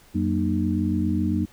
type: tone cluster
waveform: sine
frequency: 89.8 / 188.3 / 235.7 / 306 Hz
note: F2 / F#3 / A#3 / D#4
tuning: +49 / +31 / +19 / -29 cents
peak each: -26 dBFS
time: 0.14-1.46 s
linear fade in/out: 20 ms
effects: pink hiss -54 dBFS RMS until 1.52 s